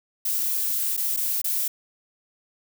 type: noise with dropouts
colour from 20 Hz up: violet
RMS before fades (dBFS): -25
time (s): 0.25-1.68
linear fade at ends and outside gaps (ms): 5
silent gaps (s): 0.967-0.975 / 1.165-1.172 / 1.417-1.442
effects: none